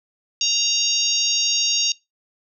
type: harmonic tone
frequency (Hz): 932.3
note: A#5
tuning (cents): 0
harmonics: 3 / 4 / 5 / 6 / 7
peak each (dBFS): -24 / -24 / -24 / -24 / -24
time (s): 0.41-1.92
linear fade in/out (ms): 2
effects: noise-tail reverb RT60 0.2 s tail -22 dB re dry